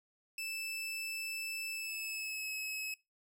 sawtooth tone with pitch glide, 2637 to 2572 Hz, E7 to E7, 0 to -43 cents, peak -35 dBFS, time 0.38-2.94 s, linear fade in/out 2 ms, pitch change -43 cents, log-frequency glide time 1.69-2.52 s, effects noise-tail reverb RT60 0.2 s tail -20 dB re dry

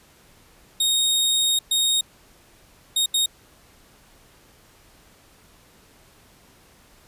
sawtooth tone bursts at uneven times, 3729 Hz, A#7, in tune, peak -15 dBFS, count 4, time 0.8-1.59 / 1.71-2.01 / 2.96-3.06 / 3.14-3.26 s, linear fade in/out 5 ms, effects pink hiss -54 dBFS RMS until 7.07 s + resampled to 32000 Hz

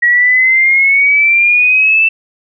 sine exponential sweep, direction up, 1907 to 2664 Hz, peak -6 dBFS, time 0.02-2.09 s, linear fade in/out 10 ms, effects none

